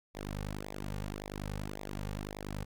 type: tone with flanger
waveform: sawtooth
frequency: 50.5 Hz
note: G#1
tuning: 48 cents flat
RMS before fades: -40 dBFS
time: 0.14-2.65 s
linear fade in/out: 20 ms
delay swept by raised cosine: 0.66 to 3.06 ms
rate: 1.8 Hz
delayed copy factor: -0.9
effects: none